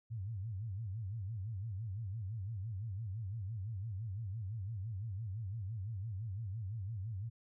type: tone with vibrato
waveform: sine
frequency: 103.83 Hz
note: G#2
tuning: in tune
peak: -38 dBFS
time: 0.1-7.3 s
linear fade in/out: 20 ms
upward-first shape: sine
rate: 5.9 Hz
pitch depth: 210 cents each way
effects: none